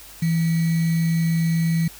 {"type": "tone with sample-and-hold", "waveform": "sine", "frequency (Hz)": 164.81, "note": "E3", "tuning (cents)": 0, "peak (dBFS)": -17, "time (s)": [0.22, 1.88], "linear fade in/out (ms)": 5, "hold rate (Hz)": 2100, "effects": ["added 50 Hz sine -50 dBFS peak until 1.99 s", "white hiss -43 dBFS RMS until 1.99 s"]}